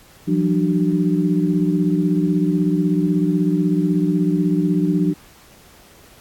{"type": "tone cluster", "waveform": "sine", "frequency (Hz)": [171.5, 187.7, 298.9, 378.6], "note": ["F3", "F#3", "D4", "F#4"], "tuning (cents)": [-31, 25, 31, 40], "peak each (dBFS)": [-19, -21, -19, -27], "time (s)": [0.27, 5.14], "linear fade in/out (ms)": 20, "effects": ["pink hiss -48 dBFS RMS until 6.2 s", "AAC 64 kbps"]}